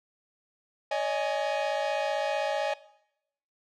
45% pulse chord, C# suspended second, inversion none, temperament equal with one note detuned, 566.7 / 622.3 / 830.6 Hz, C#5 / D#5 / G#5, +38 / 0 / 0 cents, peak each -31 dBFS, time 0.91-2.74 s, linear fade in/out 5 ms, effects noise-tail reverb RT60 0.8 s tail -19 dB re dry + low-pass 4000 Hz 12 dB/octave

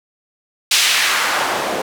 white noise with band-pass filter sweep, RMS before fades -17 dBFS, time 0.71-1.82 s, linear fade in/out 5 ms, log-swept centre 3800 to 430 Hz, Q 1.1, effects none

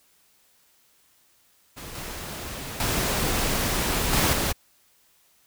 pink noise with level steps, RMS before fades -39 / -35 / -25 / -21 / -25 dBFS, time 1.76-4.53 s, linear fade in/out 20 ms, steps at 1.95 / 2.8 / 4.13 / 4.33 s, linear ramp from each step 2 ms, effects white hiss -62 dBFS RMS until 5.46 s

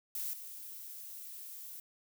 violet noise with level steps, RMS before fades -38 / -47 dBFS, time 0.15-1.8 s, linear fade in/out 2 ms, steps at 0.33 s, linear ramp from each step 5 ms, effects none

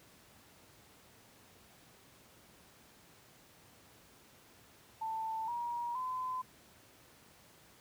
sine tone with pitch steps, 888 / 951.7 / 1020 Hz, A5 / A#5 / C6, +16 / +36 / -44 cents, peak -35 dBFS, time 5.01-6.42 s, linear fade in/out 10 ms, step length 470 ms, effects pink hiss -61 dBFS RMS until 7.8 s + high-pass 80 Hz 12 dB/octave

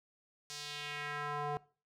square tone with band-pass filter sweep, 146.83 Hz, D3, in tune, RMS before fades -40 dBFS, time 0.5-1.57 s, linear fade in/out 0 ms, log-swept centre 5700 to 710 Hz, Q 1.7, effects noise-tail reverb RT60 0.4 s tail -22 dB re dry

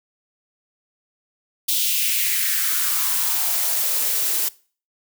blue noise with high-pass filter sweep, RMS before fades -21 dBFS, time 1.68-4.49 s, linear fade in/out 10 ms, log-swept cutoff 3500 to 310 Hz, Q 3, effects noise-tail reverb RT60 0.4 s tail -21 dB re dry

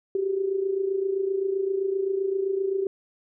sine tone with amplitude modulation, 387.9 Hz, G4, 18 cents flat, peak -20 dBFS, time 0.15-2.87 s, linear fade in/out 2 ms, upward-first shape sine, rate 27.7 Hz, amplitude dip 65%, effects none

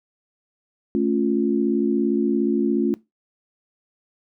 sine chord, A augmented, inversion none, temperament equal with one note detuned, 220 / 277.2 / 350.8 Hz, A3 / C#4 / E#4, 0 / 0 / +8 cents, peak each -22 dBFS, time 0.95-2.94 s, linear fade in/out 0 ms, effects noise-tail reverb RT60 0.2 s tail -20 dB re dry

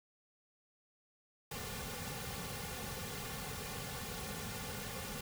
pink noise with comb filter, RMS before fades -43 dBFS, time 1.51-5.21 s, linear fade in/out 5 ms, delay 3.1 ms, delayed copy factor -0.9, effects none

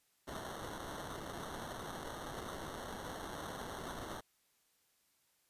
violet noise with sample-and-hold, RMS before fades -45 dBFS, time 0.27-4.21 s, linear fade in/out 10 ms, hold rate 2450 Hz, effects white hiss -75 dBFS RMS until 5.49 s + resampled to 32000 Hz

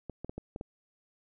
clicks, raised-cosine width 2 ms, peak -25 dBFS, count 6, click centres 0.097 / 0.246 / 0.295 / 0.38 / 0.561 / 0.611 s, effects none

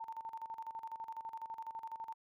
sine tone with tremolo, 902 Hz, A5, 43 cents sharp, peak -40 dBFS, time 0-2.14 s, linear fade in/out 10 ms, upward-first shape square, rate 12 Hz, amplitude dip 75%, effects none

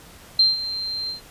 sine tone with ADSR envelope, 4151 Hz, C8, 15 cents flat, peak -11 dBFS, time 0.39-1.21 s, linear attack 4 ms, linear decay 170 ms, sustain -14 dB, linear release 120 ms, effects pink hiss -46 dBFS RMS until 1.3 s + resampled to 32000 Hz

